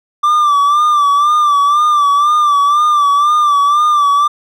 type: tone with vibrato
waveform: triangle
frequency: 1174.7 Hz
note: D6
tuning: in tune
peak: -6 dBFS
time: 0.23-4.28 s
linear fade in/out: 10 ms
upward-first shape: sine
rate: 2 Hz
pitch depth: 61 cents each way
effects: none